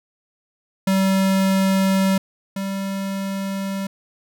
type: tone pair in turn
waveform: square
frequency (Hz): 192.2 / 195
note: G3 / G3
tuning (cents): -34 / -9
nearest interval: unison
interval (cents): 25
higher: second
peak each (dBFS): -16 / -24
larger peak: first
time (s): 0.87-2.18 / 2.56-3.87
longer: neither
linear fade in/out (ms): 5
effects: none